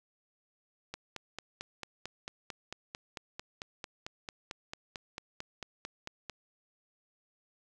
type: click train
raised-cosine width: 0.2 ms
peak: -22 dBFS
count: 25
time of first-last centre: 0.94-6.297 s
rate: 4.48 Hz
effects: none

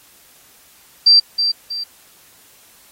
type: tone with echo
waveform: sine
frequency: 4699 Hz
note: D8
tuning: in tune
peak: -6 dBFS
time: 1.06-1.2 s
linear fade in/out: 10 ms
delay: 320 ms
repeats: 2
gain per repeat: -8 dB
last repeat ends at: 1.84 s
effects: white hiss -49 dBFS RMS until 2.91 s + AAC 48 kbps

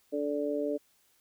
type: harmonic tone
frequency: 145.8 Hz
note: D3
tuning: 12 cents flat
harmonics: 2 / 3 / 4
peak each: -33 / -33 / -33 dBFS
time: 0.12-0.78 s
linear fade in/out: 20 ms
effects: white hiss -68 dBFS RMS until 1.2 s

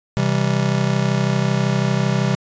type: chord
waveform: square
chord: C major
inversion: none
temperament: just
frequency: 130.81 / 163.52 / 196.22 Hz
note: C3 / E3 / G3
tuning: 0 / -14 / +2 cents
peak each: -20 / -23 / -22 dBFS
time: 0.17-2.35 s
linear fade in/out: 0 ms
effects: resampled to 16000 Hz

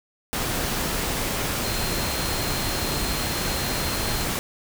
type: tone in noise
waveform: sine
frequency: 4186 Hz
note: C8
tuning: in tune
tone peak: -34 dBFS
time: 1.64-4.24 s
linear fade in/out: 0 ms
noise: pink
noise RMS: -26 dBFS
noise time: 0.33-4.39 s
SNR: -11 dB
effects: none

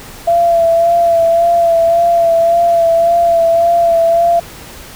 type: tone with vibrato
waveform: sine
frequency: 676 Hz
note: E5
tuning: 43 cents sharp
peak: -7 dBFS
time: 0.27-4.4 s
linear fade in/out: 10 ms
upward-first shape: sine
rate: 1.8 Hz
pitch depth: 26 cents each way
effects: pink hiss -33 dBFS RMS until 4.95 s

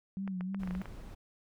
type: tone with vibrato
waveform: sine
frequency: 188.5 Hz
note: F#3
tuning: 32 cents sharp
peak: -34 dBFS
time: 0.17-0.82 s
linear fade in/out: 0 ms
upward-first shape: sine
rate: 3.2 Hz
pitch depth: 70 cents each way
type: clicks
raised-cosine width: 0.5 ms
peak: -29 dBFS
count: 9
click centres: 0.277 / 0.409 / 0.546 / 0.634 / 0.675 / 0.709 / 0.751 / 0.816 / 0.857 s
type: noise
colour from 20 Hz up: brown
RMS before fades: -46 dBFS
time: 0.59-1.15 s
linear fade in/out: 10 ms
effects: none

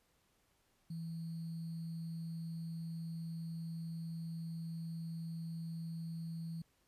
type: tone with sample-and-hold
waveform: sine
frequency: 164.81 Hz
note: E3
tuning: in tune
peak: -40 dBFS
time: 0.9-6.62 s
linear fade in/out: 5 ms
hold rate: 4410 Hz
effects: pink hiss -75 dBFS RMS until 6.87 s + resampled to 32000 Hz

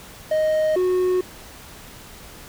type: tone pair in turn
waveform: triangle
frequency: 622.3 / 366 Hz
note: D#5 / F#4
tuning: 0 / -19 cents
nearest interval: major sixth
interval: 919 cents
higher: first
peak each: -15 dBFS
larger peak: neither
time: 0.31-0.76 / 0.76-1.21 s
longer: neither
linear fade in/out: 5 ms
effects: pink hiss -42 dBFS RMS until 2.48 s

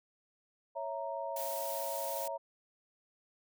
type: chord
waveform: sine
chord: A# diminished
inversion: first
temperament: equal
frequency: 554.4 / 659.3 / 932.3 Hz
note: C#5 / E5 / A#5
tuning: 0 / 0 / 0 cents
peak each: -40 dBFS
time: 0.75-2.38 s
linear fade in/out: 20 ms
type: noise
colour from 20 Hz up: blue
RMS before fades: -42 dBFS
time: 1.36-2.28 s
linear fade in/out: 5 ms
effects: none

